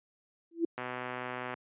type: tone with exponential growth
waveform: sine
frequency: 334.6 Hz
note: E4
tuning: 26 cents sharp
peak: -22 dBFS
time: 0.51-0.65 s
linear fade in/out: 5 ms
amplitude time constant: 29 ms
type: click train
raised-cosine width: 0.5 ms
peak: -22 dBFS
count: 96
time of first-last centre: 0.78-1.54 s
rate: 125 Hz
effects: high-pass 150 Hz 12 dB/octave + resampled to 8000 Hz